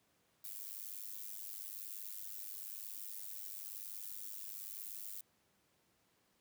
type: noise with amplitude modulation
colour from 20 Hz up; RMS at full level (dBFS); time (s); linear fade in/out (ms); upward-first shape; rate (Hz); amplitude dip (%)
violet; -43; 0.44-5.21; 5; sine; 101; 90
effects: pink hiss -75 dBFS RMS until 6.4 s + high-pass 100 Hz 12 dB/octave